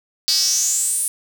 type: tone with high-pass filter sweep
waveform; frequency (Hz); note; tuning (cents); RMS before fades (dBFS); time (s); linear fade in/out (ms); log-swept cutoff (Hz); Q
square; 173.6; F3; -10; -19; 0.28-1.08; 0; 4600 to 10000; 7.3
effects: none